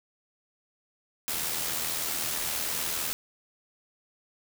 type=noise with amplitude modulation; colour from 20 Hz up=white; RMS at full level=-29 dBFS; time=1.28-3.13 s; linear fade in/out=0 ms; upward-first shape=sine; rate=79.7 Hz; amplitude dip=45%; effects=none